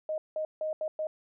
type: tone bursts at uneven times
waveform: sine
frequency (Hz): 622.3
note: D#5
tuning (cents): 0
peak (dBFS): -29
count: 5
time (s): 0.09-0.18 / 0.36-0.45 / 0.61-0.73 / 0.81-0.88 / 0.99-1.07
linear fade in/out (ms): 2
effects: none